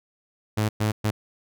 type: tone bursts at uneven times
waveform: sawtooth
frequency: 107.1 Hz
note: A2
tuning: 46 cents flat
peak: -17 dBFS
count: 3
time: 0.57-0.69 / 0.8-0.92 / 1.04-1.11 s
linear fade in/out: 10 ms
effects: none